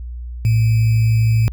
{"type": "tone with sample-and-hold", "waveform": "sine", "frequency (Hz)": 112.4, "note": "A2", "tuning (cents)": 37, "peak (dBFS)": -11, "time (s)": [0.45, 1.48], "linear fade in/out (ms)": 0, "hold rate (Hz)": 2450, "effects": ["added 60 Hz sine -26 dBFS peak until 1.52 s"]}